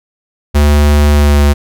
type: tone with pitch glide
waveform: square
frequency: 73.42 to 72.16 Hz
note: D2 to D2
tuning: 0 to -30 cents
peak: -6 dBFS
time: 0.54-1.54 s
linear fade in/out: 20 ms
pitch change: -30 cents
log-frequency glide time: 1.12-1.42 s
effects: none